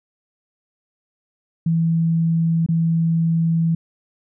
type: tone with dropouts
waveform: sine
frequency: 164.81 Hz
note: E3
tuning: in tune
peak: -15 dBFS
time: 1.66-3.75 s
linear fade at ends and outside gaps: 5 ms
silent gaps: 2.663-2.687 s
effects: none